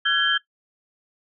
sine tone cluster, 1350 / 1515 / 1672 / 3137 Hz, E6 / F#6 / G#6 / G7, +41 / +40 / +11 / +1 cents, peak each -27 / -28 / -21 / -21 dBFS, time 0.05-0.38 s, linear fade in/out 10 ms, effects noise-tail reverb RT60 0.1 s tail -18 dB re dry

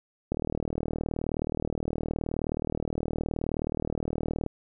click train, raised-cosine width 2 ms, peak -16 dBFS, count 163, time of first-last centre 0.32-4.463 s, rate 39.1 Hz, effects none

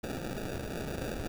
violet noise with sample-and-hold, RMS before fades -37 dBFS, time 0.03-1.28 s, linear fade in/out 10 ms, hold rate 1050 Hz, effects none

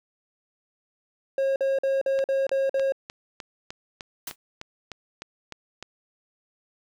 triangle tone bursts, 541 Hz, C#5, 42 cents flat, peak -19 dBFS, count 7, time 1.38-2.922 s, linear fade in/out 2 ms, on 180 ms, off 47 ms
click train, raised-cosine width 0.2 ms, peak -19 dBFS, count 13, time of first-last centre 2.19-5.826 s, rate 3.3 Hz
white noise with exponential decay, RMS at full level -28 dBFS, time 4.27-4.36 s, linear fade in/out 5 ms, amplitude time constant 19 ms
effects none

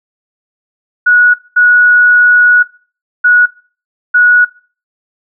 sine tone bursts at uneven times, 1462 Hz, F#6, 21 cents flat, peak -4 dBFS, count 4, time 1.06-1.34 / 1.56-2.63 / 3.24-3.46 / 4.14-4.45 s, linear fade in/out 10 ms, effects noise-tail reverb RT60 0.4 s tail -20 dB re dry

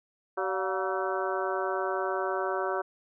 harmonic tone with a mistuned harmonic, 190.4 Hz, F#3, 50 cents sharp, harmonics 2 / 3 / 4 / 5 / 6 / 7 / 8, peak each -32 / -34 / -35 / -36 / -37 / -37 / -38 dBFS, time 0.37-2.82 s, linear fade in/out 10 ms, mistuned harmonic 4, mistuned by -93 cents, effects none

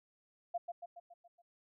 sine tone with echo, 693 Hz, F5, 14 cents flat, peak -33 dBFS, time 0.54-0.58 s, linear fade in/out 10 ms, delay 140 ms, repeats 6, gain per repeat -5 dB, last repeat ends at 1.42 s, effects none

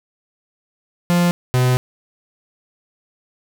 45% pulse tone pair in turn, 174.61 / 126.4 Hz, F3 / B2, 0 / +41 cents, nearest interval tritone, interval 559 cents, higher first, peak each -13 / -13 dBFS, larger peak neither, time 1.1-1.31 / 1.54-1.77 s, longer second, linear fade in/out 0 ms, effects none

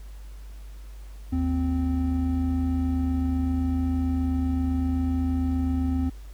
triangle tone pair together, 77.36 / 260.2 Hz, D#2 / C4, -9 / -9 cents, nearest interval octave + major sixth, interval 2100 cents, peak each -23 dBFS, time 1.32-6.1 s, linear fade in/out 10 ms, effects added 50 Hz sine -38 dBFS peak until 6.33 s + pink hiss -56 dBFS RMS until 6.33 s

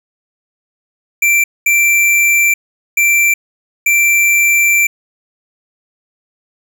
square tone bursts at uneven times, 2349 Hz, D7, in tune, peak -9 dBFS, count 4, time 1.22-1.44 / 1.66-2.54 / 2.97-3.34 / 3.86-4.87 s, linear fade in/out 5 ms, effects none

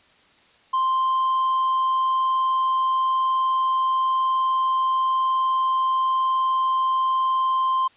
sine tone with tanh clipping, 1046.5 Hz, C6, in tune, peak -19 dBFS, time 0.73-7.88 s, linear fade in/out 10 ms, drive 2 dB, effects white hiss -56 dBFS RMS until 7.96 s + resampled to 8000 Hz

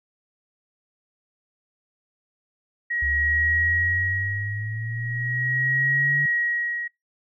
sine tone with tremolo, 1900 Hz, A#6, 33 cents sharp, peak -19 dBFS, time 2.9-6.88 s, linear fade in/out 10 ms, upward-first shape sine, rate 0.4 Hz, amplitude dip 85%
sine linear sweep, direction up, 68.8 to 145.5 Hz, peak -27 dBFS, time 3.02-6.26 s, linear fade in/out 5 ms
effects noise-tail reverb RT60 0.2 s tail -25 dB re dry

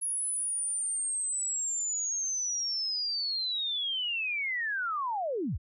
sine linear sweep, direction down, 10548 to 38.89 Hz, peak -29 dBFS, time 0.01-5.58 s, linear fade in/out 20 ms, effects none

